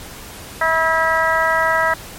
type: harmonic tone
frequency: 323.7 Hz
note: E4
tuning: 31 cents flat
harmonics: 2 / 3 / 4 / 5 / 6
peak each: -20 / -20 / -20 / -20 / -20 dBFS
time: 0.61-1.94 s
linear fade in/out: 5 ms
effects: pink hiss -35 dBFS RMS until 2.18 s + MP3 64 kbps